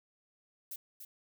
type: noise with echo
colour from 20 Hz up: violet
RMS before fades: -42 dBFS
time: 0.71-0.76 s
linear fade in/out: 5 ms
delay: 290 ms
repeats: 1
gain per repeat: -6 dB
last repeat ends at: 1.05 s
effects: none